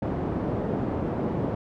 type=band-pass noise; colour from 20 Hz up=pink; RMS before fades=-28 dBFS; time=0.02-1.55 s; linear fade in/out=5 ms; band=110 to 580 Hz; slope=12 dB/octave; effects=none